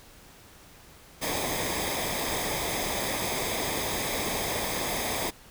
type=noise with comb filter; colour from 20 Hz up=pink; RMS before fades=-30 dBFS; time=1.21-5.31 s; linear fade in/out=20 ms; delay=0.7 ms; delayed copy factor=-0.65; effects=pink hiss -52 dBFS RMS until 5.5 s